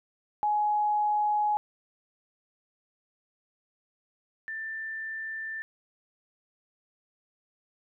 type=tone pair in turn; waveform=sine; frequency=839 / 1777.8 Hz; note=G#5 / A6; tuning=+17 / +17 cents; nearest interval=octave + minor second; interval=1300 cents; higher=second; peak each=-23 / -33 dBFS; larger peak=first; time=0.43-1.57 / 4.48-5.62 s; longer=neither; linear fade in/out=0 ms; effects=none